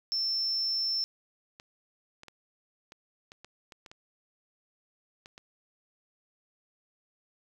sine tone, 5350 Hz, E8, 25 cents sharp, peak -27 dBFS, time 0.12-1.04 s, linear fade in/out 0 ms
clicks, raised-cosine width 0.2 ms, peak -30 dBFS, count 11, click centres 1.599 / 2.234 / 2.283 / 2.921 / 3.319 / 3.446 / 3.722 / 3.862 / 3.915 / 5.259 / 5.379 s
effects 9-bit

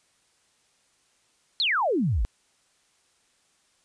sine exponential sweep, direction down, 4415 to 43.62 Hz, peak -21 dBFS, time 1.6-2.25 s, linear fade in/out 0 ms, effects white hiss -66 dBFS RMS until 3.84 s + resampled to 22050 Hz

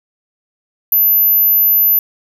sine tone, 12100 Hz, F#9, 38 cents sharp, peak -8 dBFS, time 0.92-1.99 s, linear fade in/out 2 ms, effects none

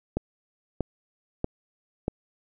click train, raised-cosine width 2 ms, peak -12 dBFS, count 4, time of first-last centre 0.17-2.081 s, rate 1.57 Hz, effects none

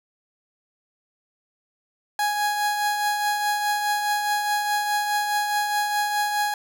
30% pulse tone with tremolo, 830.6 Hz, G#5, in tune, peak -17 dBFS, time 2.19-6.54 s, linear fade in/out 2 ms, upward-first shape triangle, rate 4.8 Hz, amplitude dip 45%, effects none

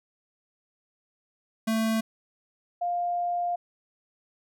square / sine tone pair in turn, 222.5 / 702.1 Hz, A3 / F5, +20 / +9 cents, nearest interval octave + minor sixth, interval 1989 cents, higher second, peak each -24 / -25 dBFS, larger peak first, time 1.67-2.01 / 2.81-3.56 s, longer second, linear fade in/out 10 ms, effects none

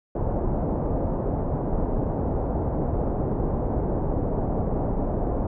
pink low-pass noise, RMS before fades -25 dBFS, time 0.15-5.47 s, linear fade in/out 5 ms, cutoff 780 Hz, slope 24 dB/octave, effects none

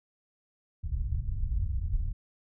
pink low-pass noise, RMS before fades -30 dBFS, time 0.83-2.13 s, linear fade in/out 10 ms, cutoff 100 Hz, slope 24 dB/octave, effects none

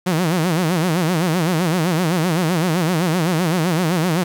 sawtooth tone with vibrato, 170 Hz, F3, 46 cents flat, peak -12 dBFS, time 0.06-4.24 s, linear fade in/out 10 ms, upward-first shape sine, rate 7.8 Hz, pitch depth 170 cents each way, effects 8-bit

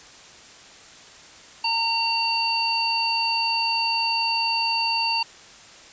harmonic tone, 916 Hz, A#5, 31 cents flat, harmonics 1 / 3 / 5, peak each -25 / -26 / -24 dBFS, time 1.64-5.23 s, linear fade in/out 5 ms, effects white hiss -46 dBFS RMS until 5.92 s + resampled to 16000 Hz

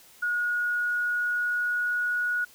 sine tone with pitch glide, 1446 to 1457.7 Hz, F#6 to F#6, -40 to -26 cents, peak -24 dBFS, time 0.22-2.45 s, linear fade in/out 10 ms, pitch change +14 cents, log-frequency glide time 0.36-2.18 s, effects white hiss -54 dBFS RMS until 2.54 s

